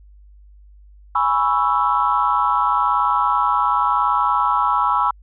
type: chord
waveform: sine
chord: C# minor seventh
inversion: second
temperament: equal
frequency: 830.6 / 987.8 / 1108.7 / 1318.5 Hz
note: G#5 / B5 / C#6 / E6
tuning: 0 / 0 / 0 / 0 cents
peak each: -22 / -19 / -21 / -19 dBFS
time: 1.15-5.11 s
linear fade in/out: 5 ms
effects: tanh soft clip ceiling -5 dBFS + added 50 Hz sine -43 dBFS peak until 5.22 s